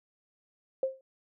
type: tone with exponential decay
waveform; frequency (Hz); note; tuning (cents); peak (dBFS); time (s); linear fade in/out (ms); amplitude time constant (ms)
sine; 529; C5; +19; -22; 0.83-1.01; 2; 39
effects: none